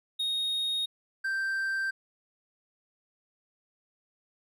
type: tone pair in turn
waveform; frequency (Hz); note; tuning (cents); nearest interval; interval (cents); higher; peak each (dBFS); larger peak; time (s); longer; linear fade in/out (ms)
triangle; 3729 / 1567.9; A#7 / G6; 0 / 0; octave + minor third; 1500; first; -26; neither; 0.19-0.86 / 1.24-1.91; neither; 10
effects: none